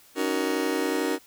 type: chord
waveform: 40% pulse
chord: D# minor seventh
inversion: third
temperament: just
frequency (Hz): 280 / 311.1 / 373.4 / 466.7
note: C#4 / D#4 / F#4 / A#4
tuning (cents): +18 / 0 / +16 / +2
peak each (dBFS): -29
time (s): 0.15-1.19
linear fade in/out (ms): 50
effects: white hiss -55 dBFS RMS until 1.26 s